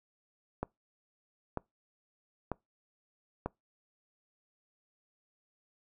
click train, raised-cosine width 1 ms, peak -19 dBFS, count 4, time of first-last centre 0.63-3.46 s, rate 1.06 Hz, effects noise-tail reverb RT60 0.2 s tail -25 dB re dry

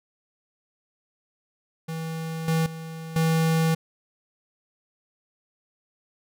square tone with level steps, 162 Hz, E3, 30 cents flat, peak -30 / -21 / -35 / -20 dBFS, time 1.88-3.75 s, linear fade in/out 10 ms, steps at 2.48 / 2.66 / 3.16 s, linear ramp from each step 2 ms, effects none

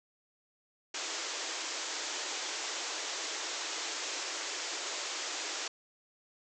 white band-pass noise, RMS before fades -38 dBFS, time 0.94-5.68 s, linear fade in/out 5 ms, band 290 to 7500 Hz, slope 96 dB/octave, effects none

